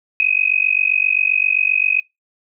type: tone with amplitude modulation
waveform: sine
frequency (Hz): 2524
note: D#7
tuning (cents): +24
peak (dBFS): -9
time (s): 0.2-2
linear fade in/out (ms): 0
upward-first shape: sine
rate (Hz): 47.6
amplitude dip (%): 95
effects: noise-tail reverb RT60 0.2 s tail -25 dB re dry